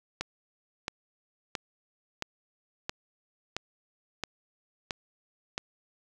click train, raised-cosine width 0.2 ms, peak -14 dBFS, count 9, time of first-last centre 0.21-5.579 s, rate 1.49 Hz, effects none

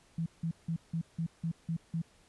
sine tone bursts, 164.81 Hz, E3, in tune, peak -30 dBFS, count 8, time 0.18-2.018 s, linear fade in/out 5 ms, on 81 ms, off 170 ms, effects pink hiss -64 dBFS RMS until 2.28 s + resampled to 24000 Hz

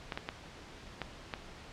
clicks, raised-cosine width 0.3 ms, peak -19 dBFS, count 5, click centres 0.122 / 0.175 / 0.289 / 1.017 / 1.338 s, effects pink hiss -50 dBFS RMS until 1.72 s + low-pass 5000 Hz 12 dB/octave

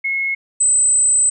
sine tone pair in turn, 2173 / 8070 Hz, C#7 / B8, -35 / +36 cents, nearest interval octave + major seventh, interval 2271 cents, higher second, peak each -17 / -11 dBFS, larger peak second, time 0.04-0.35 / 0.6-1.3 s, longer second, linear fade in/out 10 ms, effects none

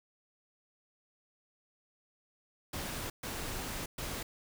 pink noise bursts at uneven times, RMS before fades -39 dBFS, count 3, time 2.73-3.1 / 3.23-3.86 / 3.98-4.23 s, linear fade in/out 5 ms, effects none

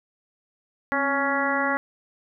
harmonic tone with a mistuned harmonic, 279.1 Hz, C#4, 12 cents sharp, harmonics 1 / 2 / 3 / 4 / 5 / 6 / 7, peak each -29 / -29 / -29 / -29 / -29 / -29 / -29 dBFS, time 0.92-1.77 s, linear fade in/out 0 ms, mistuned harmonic 1, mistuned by -63 cents, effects none

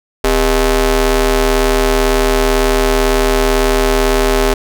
sawtooth ring-modulated tone, 220 Hz, A3, in tune, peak -3 dBFS, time 0.24-4.54 s, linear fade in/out 5 ms, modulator 181 Hz, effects none

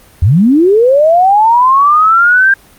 sine linear sweep, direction up, 74.4 to 1603 Hz, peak -4 dBFS, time 0.22-2.54 s, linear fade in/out 5 ms, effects pink hiss -42 dBFS RMS until 2.78 s + Opus 32 kbps

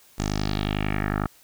10% pulse tone with low-pass filter sweep, 51.1 Hz, G#1, 27 cents flat, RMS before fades -26 dBFS, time 0.18-1.27 s, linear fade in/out 10 ms, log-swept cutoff 7300 to 1300 Hz, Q 3.1, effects white hiss -55 dBFS RMS until 1.43 s

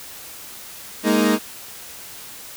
30% pulse chord, Ab suspended second, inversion none, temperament equal with one note detuned, 207.7 / 233.1 / 312.2 Hz, Ab3 / Bb3 / Eb4, 0 / 0 / +6 cents, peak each -17 dBFS, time 1.03-1.39 s, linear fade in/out 50 ms, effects white hiss -38 dBFS RMS until 2.56 s

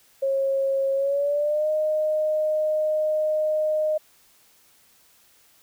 sine tone with pitch glide, 543 to 616.6 Hz, C#5 to D#5, -36 to -16 cents, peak -20 dBFS, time 0.22-3.98 s, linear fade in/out 10 ms, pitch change +220 cents, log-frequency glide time 0.94-1.69 s, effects white hiss -58 dBFS RMS until 5.62 s

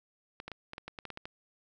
clicks, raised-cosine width 0.3 ms, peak -25 dBFS, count 11, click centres 0.401 / 0.48 / 0.517 / 0.734 / 0.781 / 0.88 / 0.988 / 1.053 / 1.103 / 1.174 / 1.255 s, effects none

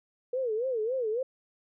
sine tone with vibrato, 475.8 Hz, A#4, 35 cents sharp, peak -27 dBFS, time 0.33-1.23 s, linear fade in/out 5 ms, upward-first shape sine, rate 3.6 Hz, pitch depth 190 cents each way, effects none

